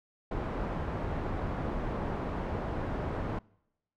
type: low-pass noise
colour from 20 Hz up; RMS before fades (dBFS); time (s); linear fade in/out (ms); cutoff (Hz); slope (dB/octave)
pink; -34; 0.31-3.39; 5; 1100; 12
effects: noise-tail reverb RT60 0.9 s tail -26 dB re dry